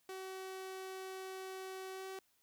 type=tone with pitch glide; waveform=sawtooth; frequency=378.5 to 381.4 Hz; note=F#4 to G4; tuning=+39 to -47 cents; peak=-40 dBFS; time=0.09-2.19 s; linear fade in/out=2 ms; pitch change=+14 cents; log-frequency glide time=1.91-2.06 s; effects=white hiss -75 dBFS RMS until 2.42 s